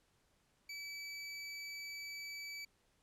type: tone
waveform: 25% pulse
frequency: 2300 Hz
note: D7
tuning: 37 cents flat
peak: -40 dBFS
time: 0.69-2.65 s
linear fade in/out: 5 ms
effects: pink hiss -75 dBFS RMS until 3.02 s + low-pass 11000 Hz 12 dB/octave